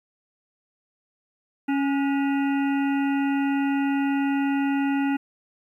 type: harmonic tone with a mistuned harmonic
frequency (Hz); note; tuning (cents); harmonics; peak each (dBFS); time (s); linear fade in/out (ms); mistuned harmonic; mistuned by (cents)
277.2; C#4; 0; 1 / 3 / 5 / 7 / 9 / 10; -21 / -31 / -35 / -38 / -40 / -41; 1.68-5.17; 10; 5; +68
effects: 10-bit